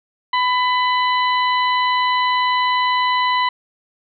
harmonic tone, 999 Hz, B5, 20 cents sharp, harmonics 1 / 2 / 3 / 4, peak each -16 / -22 / -26 / -28 dBFS, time 0.33-3.49 s, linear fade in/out 5 ms, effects none

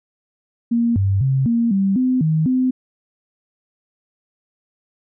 sine tone with pitch steps, 234.3 / 97.7 / 133.8 / 233 / 194.8 / 255.3 / 157.5 / 256.3 Hz, A#3 / G2 / C3 / A#3 / G3 / C4 / D#3 / C4, +9 / -5 / +39 / -1 / -11 / -42 / +21 / -36 cents, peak -14 dBFS, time 0.71-2.71 s, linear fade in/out 10 ms, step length 250 ms, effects none

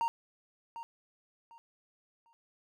triangle tone with echo, 925 Hz, A#5, 14 cents flat, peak -26 dBFS, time 0.01-0.08 s, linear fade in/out 0 ms, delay 750 ms, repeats 3, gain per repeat -12 dB, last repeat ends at 2.33 s, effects none

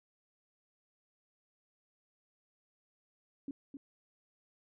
sine tone with echo, 277.2 Hz, C#4, in tune, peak -37 dBFS, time 3.48-3.51 s, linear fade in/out 2 ms, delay 260 ms, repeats 1, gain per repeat -6 dB, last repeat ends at 3.77 s, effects none

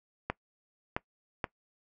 clicks, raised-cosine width 0.5 ms, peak -15 dBFS, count 3, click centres 0.3 / 0.965 / 1.442 s, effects noise-tail reverb RT60 0.1 s tail -21 dB re dry

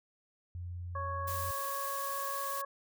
sine tone, 88 Hz, F2, 14 cents sharp, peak -38 dBFS, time 0.55-1.51 s, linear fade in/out 0 ms
harmonic tone, 554.4 Hz, C#5, in tune, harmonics 1 / 2 / 3, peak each -43 / -36 / -47 dBFS, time 0.95-2.65 s, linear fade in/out 5 ms
blue noise, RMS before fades -41 dBFS, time 1.27-2.62 s, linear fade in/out 10 ms
effects none

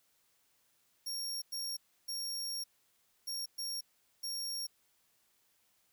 sawtooth tone bursts at uneven times, 5560 Hz, F8, 9 cents flat, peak -34 dBFS, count 6, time 1.06-1.42 / 1.52-1.77 / 2.08-2.64 / 3.27-3.46 / 3.58-3.81 / 4.23-4.67 s, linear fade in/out 10 ms, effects white hiss -73 dBFS RMS until 5.92 s

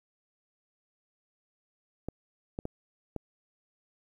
clicks, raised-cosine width 2 ms, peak -21 dBFS, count 4, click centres 2.086 / 2.589 / 2.654 / 3.163 s, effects 10-bit

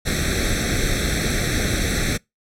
pink noise with comb filter, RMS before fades -21 dBFS, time 0.05-2.18 s, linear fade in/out 20 ms, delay 0.51 ms, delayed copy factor +1, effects noise-tail reverb RT60 0.2 s tail -26 dB re dry + low-pass 10000 Hz 12 dB/octave

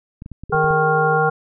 clicks, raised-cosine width 5 ms, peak -21 dBFS, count 8, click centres 0.221 / 0.261 / 0.317 / 0.436 / 0.497 / 0.549 / 0.643 / 0.708 s
sine tone with tremolo, 415.3 Hz, G#4, in tune, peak -27 dBFS, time 0.5-1.18 s, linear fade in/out 5 ms, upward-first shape triangle, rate 13 Hz, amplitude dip 25%
harmonic tone, 155.56 Hz, D#3, in tune, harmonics 1 / 3 / 5 / 7 / 9, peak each -22 / -19 / -19 / -24 / -20 dBFS, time 0.52-1.3 s, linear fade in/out 10 ms
effects none

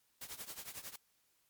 white noise with tremolo, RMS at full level -44 dBFS, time 0.21-0.96 s, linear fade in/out 5 ms, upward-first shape triangle, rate 11 Hz, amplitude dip 90%, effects white hiss -75 dBFS RMS until 1.49 s + MP3 96 kbps

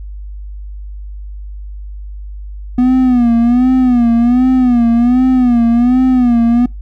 triangle tone with vibrato, 244.9 Hz, B3, 14 cents flat, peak -5 dBFS, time 2.78-6.66 s, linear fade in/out 5 ms, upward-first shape sine, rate 1.3 Hz, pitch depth 94 cents each way, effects noise-tail reverb RT60 0.2 s tail -23 dB re dry + added 50 Hz sine -24 dBFS peak until 6.81 s

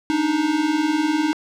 square tone pair together, 291.1 / 311.1 Hz, D4 / D#4, -15 / 0 cents, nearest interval minor second, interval 115 cents, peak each -24 / -20 dBFS, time 0.1-1.33 s, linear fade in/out 0 ms, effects low-pass 6000 Hz 12 dB/octave + 8-bit

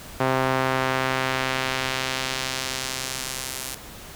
sawtooth tone with band-pass filter sweep, 131.1 Hz, C3, 4 cents sharp, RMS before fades -26 dBFS, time 0.2-3.75 s, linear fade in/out 5 ms, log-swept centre 900 to 11000 Hz, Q 0.74, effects pink hiss -41 dBFS RMS until 4.15 s

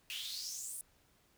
pink noise with high-pass filter sweep, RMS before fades -43 dBFS, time 0.1-0.81 s, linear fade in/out 0 ms, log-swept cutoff 2700 to 10000 Hz, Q 5.7, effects pink hiss -70 dBFS RMS until 1.37 s

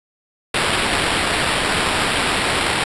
white noise with sample-and-hold, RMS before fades -19 dBFS, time 0.54-2.84 s, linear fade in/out 5 ms, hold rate 6300 Hz, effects resampled to 24000 Hz

